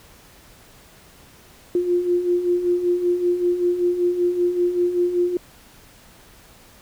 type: beating tone pair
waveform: sine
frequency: 349.2 / 354.4 Hz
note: F4 / F4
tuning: 0 / +25 cents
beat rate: 5.2 Hz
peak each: -25 / -18 dBFS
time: 1.75-5.37 s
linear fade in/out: 2 ms
effects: pink hiss -49 dBFS RMS until 6.81 s